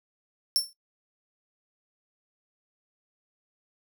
sawtooth tone with exponential decay, 5420 Hz, E8, 47 cents sharp, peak -15 dBFS, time 0.56-0.73 s, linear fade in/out 0 ms, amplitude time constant 36 ms, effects noise-tail reverb RT60 0.1 s tail -20 dB re dry

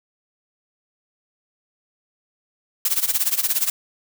blue noise with tremolo, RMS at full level -18 dBFS, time 2.85-3.7 s, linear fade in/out 2 ms, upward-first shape sine, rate 17 Hz, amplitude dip 85%, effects none

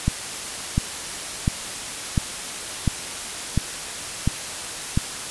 click train, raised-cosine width 5 ms, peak -6 dBFS, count 8, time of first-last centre 0.08-4.975 s, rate 1.43 Hz, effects white hiss -31 dBFS RMS until 5.3 s + resampled to 24000 Hz

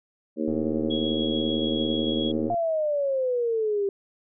harmonic tone, 77.78 Hz, D#2, in tune, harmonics 3 / 4 / 5 / 6 / 7, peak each -28 / -28 / -32 / -34 / -33 dBFS, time 0.36-2.52 s, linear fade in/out 50 ms
click train, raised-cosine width 2 ms, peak -24 dBFS, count 230, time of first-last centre 0.48-2.543 s, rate 111 Hz
sine tone with tremolo, 3322 Hz, G#7, in tune, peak -29 dBFS, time 0.9-2.32 s, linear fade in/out 10 ms, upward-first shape sine, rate 6.9 Hz, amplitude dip 25%
sine exponential sweep, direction down, 702 to 391.3 Hz, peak -22 dBFS, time 2.5-3.89 s, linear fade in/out 2 ms
effects none

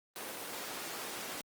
pink high-pass noise, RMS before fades -42 dBFS, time 0.16-1.41 s, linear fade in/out 0 ms, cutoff 340 Hz, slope 12 dB/octave, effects Opus 24 kbps

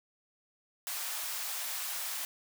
white high-pass noise, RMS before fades -37 dBFS, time 0.87-2.25 s, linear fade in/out 0 ms, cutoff 660 Hz, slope 24 dB/octave, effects none

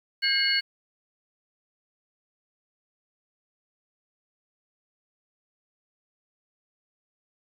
sine tone cluster, 1603 / 2144 / 2914 / 4406 Hz, G6 / C7 / F#7 / C#8, +38 / +42 / -27 / -11 cents, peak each -28 / -28 / -30 / -24 dBFS, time 0.22-0.61 s, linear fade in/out 20 ms, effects 9-bit

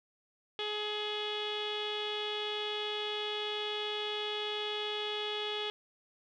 sawtooth tone with low-pass filter, 421 Hz, G#4, 24 cents sharp, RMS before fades -36 dBFS, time 0.59-5.7 s, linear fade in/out 0 ms, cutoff 3300 Hz, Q 8.7, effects none

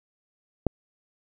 click, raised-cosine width 2 ms, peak -8 dBFS, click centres 0.667 s, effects none

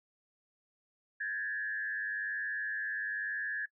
sine tone with frequency modulation, 1698 Hz, G#6, 38 cents sharp, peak -33 dBFS, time 1.2-3.66 s, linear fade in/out 10 ms, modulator 101 Hz, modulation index 0.82, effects noise-tail reverb RT60 0.1 s tail -23 dB re dry

